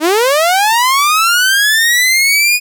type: linear sweep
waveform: sawtooth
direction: up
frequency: 293.7 to 2481 Hz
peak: -5 dBFS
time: 0-2.6 s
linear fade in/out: 50 ms
effects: none